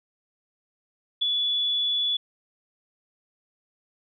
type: tone with ADSR envelope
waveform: sine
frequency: 3429 Hz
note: A7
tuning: 45 cents flat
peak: -19 dBFS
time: 1.21-2.17 s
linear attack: 13 ms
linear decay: 13 ms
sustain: -3 dB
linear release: 6 ms
effects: none